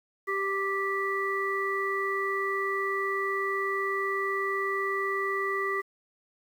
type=harmonic tone; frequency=392 Hz; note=G4; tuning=in tune; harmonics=1 / 3 / 5; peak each=-31 / -31 / -31 dBFS; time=0.27-5.82 s; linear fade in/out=20 ms; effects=9-bit